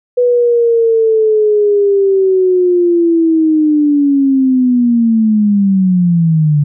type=linear sweep; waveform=sine; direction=down; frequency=493.9 to 143.9 Hz; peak=-7 dBFS; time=0.17-6.64 s; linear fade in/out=10 ms; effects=none